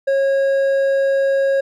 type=tone with hard clipping; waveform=sine; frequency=546 Hz; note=C#5; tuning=26 cents flat; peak=-15 dBFS; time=0.07-1.61 s; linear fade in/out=10 ms; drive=5 dB; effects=none